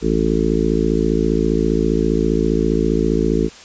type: harmonic tone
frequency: 55 Hz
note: A1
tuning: in tune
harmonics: 1 / 3 / 4 / 5 / 6 / 7 / 8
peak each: -22 / -22 / -22 / -22 / -22 / -22 / -22 dBFS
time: 0.01-3.5 s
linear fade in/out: 50 ms
effects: white hiss -40 dBFS RMS until 3.64 s + resampled to 16000 Hz